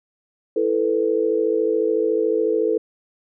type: chord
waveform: sine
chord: E suspended fourth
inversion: none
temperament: equal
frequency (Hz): 329.6 / 440 / 493.9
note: E4 / A4 / B4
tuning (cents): 0 / 0 / 0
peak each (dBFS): -24 / -19 / -23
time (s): 0.56-2.78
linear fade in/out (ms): 5
effects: none